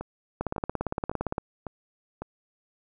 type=two click trains; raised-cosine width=1 ms; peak=-20 / -14 dBFS; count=5 / 18; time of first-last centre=0.01-2.22 / 0.41-1.381 s; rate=1.81 / 17.5 Hz; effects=none